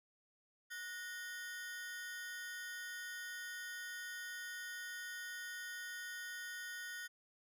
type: ring-modulated tone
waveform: 40% pulse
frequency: 1659 Hz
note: G#6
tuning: 2 cents flat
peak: -40 dBFS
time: 0.7-7.08 s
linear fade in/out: 20 ms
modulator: 196 Hz
effects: none